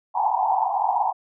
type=band-pass noise; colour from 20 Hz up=pink; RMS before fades=-22 dBFS; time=0.14-1.13 s; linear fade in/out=20 ms; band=730 to 970 Hz; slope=96 dB/octave; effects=none